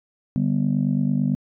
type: chord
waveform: sine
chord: G major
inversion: second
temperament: just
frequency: 147 / 196 / 245 Hz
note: D3 / G3 / B3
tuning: +2 / 0 / -14 cents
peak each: -22 dBFS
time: 0.36-1.35 s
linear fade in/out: 0 ms
effects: tanh soft clip ceiling -11 dBFS